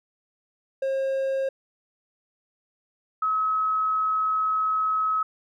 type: tone pair in turn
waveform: triangle / sine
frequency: 537 / 1282.4 Hz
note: C5 / E6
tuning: +45 / -48 cents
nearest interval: octave + minor third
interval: 1507 cents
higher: second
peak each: -21 dBFS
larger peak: neither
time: 0.82-1.49 / 3.22-5.23 s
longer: second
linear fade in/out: 5 ms
effects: none